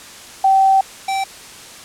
sine / square tone pair in turn, 773 / 776.2 Hz, G5 / G5, -24 / -17 cents, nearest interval unison, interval 7 cents, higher second, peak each -9 / -18 dBFS, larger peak first, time 0.44-0.81 / 1.08-1.24 s, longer first, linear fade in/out 5 ms, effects white hiss -37 dBFS RMS until 1.84 s + low-pass 9000 Hz 12 dB/octave

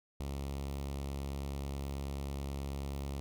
sawtooth tone with notch filter, 69.3 Hz, C#2, in tune, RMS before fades -39 dBFS, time 0.2-3.2 s, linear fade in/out 0 ms, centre 1600 Hz, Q 1.5, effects none

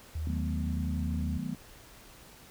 sine tone, 78.7 Hz, D#2, 20 cents sharp, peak -31 dBFS, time 0.15-1.38 s, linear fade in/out 5 ms
sine chord, B dominant seventh, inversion first, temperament equal with one note detuned, 155.56 / 185 / 215.1 / 246.9 Hz, D#3 / F#3 / A3 / B3, 0 / 0 / -39 / 0 cents, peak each -38 dBFS, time 0.27-1.55 s, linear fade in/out 2 ms
effects pink hiss -53 dBFS RMS until 2.5 s

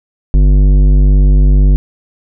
sine tone with tanh clipping, 49 Hz, G1, in tune, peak -6 dBFS, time 0.34-1.76 s, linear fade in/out 0 ms, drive 13 dB, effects none

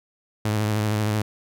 sawtooth tone with vibrato, 106.5 Hz, G#2, 44 cents sharp, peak -17 dBFS, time 0.45-1.22 s, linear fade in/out 5 ms, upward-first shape sine, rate 13 Hz, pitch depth 43 cents each way, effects none

